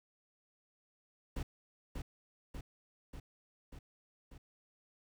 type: noise with echo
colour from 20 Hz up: brown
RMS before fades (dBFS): -38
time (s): 1.36-1.43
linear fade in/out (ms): 5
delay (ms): 590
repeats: 5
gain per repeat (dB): -3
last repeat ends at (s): 4.38
effects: none